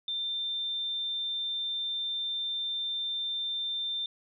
sine tone, 3580 Hz, A7, 29 cents sharp, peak -30 dBFS, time 0.08-4.06 s, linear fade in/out 2 ms, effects none

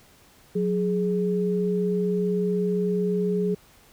sine tone pair together, 182.22 / 417.9 Hz, F#3 / G#4, -26 / +11 cents, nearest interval octave + major second, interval 1437 cents, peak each -24 dBFS, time 0.55-3.55 s, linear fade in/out 10 ms, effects pink hiss -55 dBFS RMS until 3.92 s

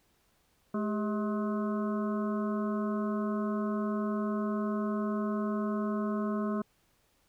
harmonic tone with a mistuned harmonic, 212.5 Hz, G#3, 40 cents sharp, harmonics 1 / 2 / 3 / 5 / 6 / 7, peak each -30 / -37 / -40 / -41 / -43 / -50 dBFS, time 0.74-6.62 s, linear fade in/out 5 ms, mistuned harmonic 2, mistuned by -99 cents, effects pink hiss -70 dBFS RMS until 7.28 s

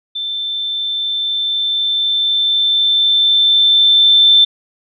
sine tone with level ramp, 3548 Hz, A7, 14 cents sharp, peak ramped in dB -19 to -5 dBFS, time 0.15-4.45 s, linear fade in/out 10 ms, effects none

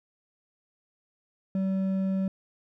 sine tone with hard clipping, 191.3 Hz, G3, 42 cents flat, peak -26 dBFS, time 1.55-2.28 s, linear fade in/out 2 ms, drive 5 dB, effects none

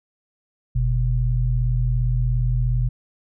sine tone pair together, 46.25 / 123.47 Hz, F#1 / B2, 0 / 0 cents, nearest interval octave + perfect fourth, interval 1700 cents, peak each -20 dBFS, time 0.75-2.89 s, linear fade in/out 10 ms, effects none

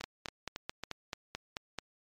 two click trains, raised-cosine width 0.2 ms, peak -21 / -19 dBFS, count 4 / 9, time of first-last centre 0.01-0.836 / 0.04-1.787 s, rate 3.63 / 4.58 Hz, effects MP3 96 kbps

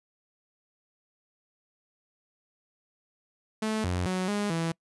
sawtooth tone with pitch steps, 217.7 / 89.9 / 184.9 / 205.7 / 165.2 Hz, A3 / F#2 / F#3 / G#3 / E3, -18 / -49 / -1 / -16 / +4 cents, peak -23 dBFS, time 3.62-4.72 s, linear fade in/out 5 ms, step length 220 ms, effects noise-tail reverb RT60 0.1 s tail -26 dB re dry + resampled to 24000 Hz

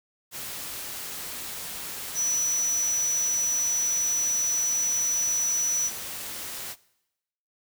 sine tone in noise, 5920 Hz, F#8, in tune, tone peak -23 dBFS, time 2.14-5.91 s, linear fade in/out 50 ms, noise white, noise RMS -36 dBFS, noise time 0.31-6.76 s, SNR +10 dB, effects noise-tail reverb RT60 0.9 s tail -21 dB re dry

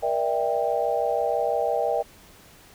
sine chord, E half-diminished seventh, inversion second, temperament just, 474.7 / 593.3 / 659.3 / 791.1 Hz, Bb4 / D5 / E5 / G5, +31 / +18 / 0 / +16 cents, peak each -27 dBFS, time 0.02-2.03 s, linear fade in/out 20 ms, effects pink hiss -51 dBFS RMS until 2.74 s

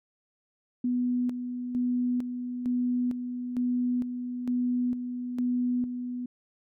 sine tone with tremolo, 246.9 Hz, B3, in tune, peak -24 dBFS, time 0.84-6.26 s, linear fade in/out 5 ms, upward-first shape square, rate 1.1 Hz, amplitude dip 55%, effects none

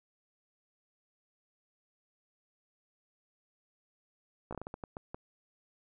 slowing click train, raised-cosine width 1 ms, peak -26 dBFS, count 10, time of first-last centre 4.51-5.145 s, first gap 16 ms, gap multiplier 1.35, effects none

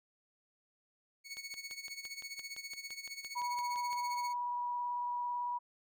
20% pulse tone with tremolo, 2217 Hz, C#7, in tune, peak -35 dBFS, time 1.24-4.34 s, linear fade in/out 50 ms, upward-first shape sine, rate 15 Hz, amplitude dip 75%
click train, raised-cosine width 0.2 ms, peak -34 dBFS, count 16, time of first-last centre 1.37-3.93 s, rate 5.86 Hz
sine tone with vibrato, 971 Hz, B5, 30 cents flat, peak -34 dBFS, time 3.35-5.59 s, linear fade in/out 20 ms, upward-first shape sine, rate 18 Hz, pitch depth 12 cents each way
effects none

